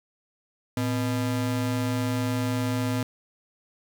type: ring-modulated tone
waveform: square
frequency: 185 Hz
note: F#3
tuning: in tune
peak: -22 dBFS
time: 0.77-3.03 s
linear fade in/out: 2 ms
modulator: 71.9 Hz
effects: 8-bit